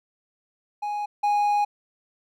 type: tone pair in turn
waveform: triangle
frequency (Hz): 830 / 825.6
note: G#5 / G#5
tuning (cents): -1 / -10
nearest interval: unison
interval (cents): 9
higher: first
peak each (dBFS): -24 / -17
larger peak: second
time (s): 0.82-1.06 / 1.23-1.65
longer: second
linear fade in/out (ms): 10
effects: none